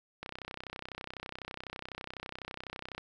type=click train; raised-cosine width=0.3 ms; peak=-24 dBFS; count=89; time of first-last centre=0.23-2.98 s; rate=32 Hz; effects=none